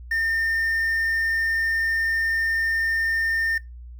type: tone with quantisation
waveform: triangle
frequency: 1812 Hz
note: A#6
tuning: 50 cents flat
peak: -19 dBFS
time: 0.11-3.58 s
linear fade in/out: 5 ms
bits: 8
effects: noise-tail reverb RT60 0.2 s tail -21 dB re dry + added 60 Hz sine -37 dBFS peak until 3.99 s